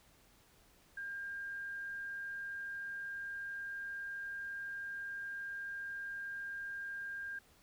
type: tone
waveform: sine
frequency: 1603 Hz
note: G6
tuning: 38 cents sharp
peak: -40 dBFS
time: 0.97-7.39 s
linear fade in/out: 5 ms
effects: pink hiss -66 dBFS RMS until 7.62 s